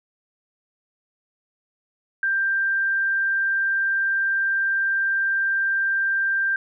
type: tone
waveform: sine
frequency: 1580 Hz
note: G6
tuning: 13 cents sharp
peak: -19 dBFS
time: 2.23-6.56 s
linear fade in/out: 2 ms
effects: none